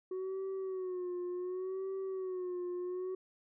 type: tone with vibrato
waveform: sine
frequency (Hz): 370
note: F#4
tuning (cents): 0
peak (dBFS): -33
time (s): 0.11-3.15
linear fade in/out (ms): 5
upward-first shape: sine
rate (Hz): 0.68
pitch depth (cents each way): 67
effects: tanh soft clip ceiling -35 dBFS